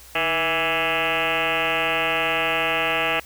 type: tone with frequency modulation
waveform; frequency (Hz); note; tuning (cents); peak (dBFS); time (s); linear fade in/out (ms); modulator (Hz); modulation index
sine; 1661.2; G#6; 0; -19; 0.15-3.2; 5; 168; 7.3
effects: added 61 Hz sine -50 dBFS peak until 3.25 s + white hiss -46 dBFS RMS until 3.25 s